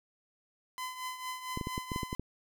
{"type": "tone with tremolo", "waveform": "sawtooth", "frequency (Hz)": 1018, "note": "C6", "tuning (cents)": -48, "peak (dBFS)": -31, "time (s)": [0.78, 2.15], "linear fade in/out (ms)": 0, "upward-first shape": "triangle", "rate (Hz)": 4.4, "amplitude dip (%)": 70}
{"type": "clicks", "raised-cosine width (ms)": 3, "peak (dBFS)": -22, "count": 9, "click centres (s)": [1.574, 1.612, 1.671, 1.779, 1.918, 1.961, 2.032, 2.129, 2.196]}
{"effects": []}